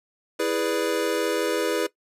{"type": "chord", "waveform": "square", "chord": "E dominant seventh", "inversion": "none", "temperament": "equal", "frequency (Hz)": [329.6, 415.3, 493.9, 587.3], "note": ["E4", "G#4", "B4", "D5"], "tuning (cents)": [0, 0, 0, 0], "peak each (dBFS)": [-29, -28, -27, -32], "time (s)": [0.39, 1.87], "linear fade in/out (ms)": 10, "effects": ["noise-tail reverb RT60 0.1 s tail -18 dB re dry", "resampled to 32000 Hz"]}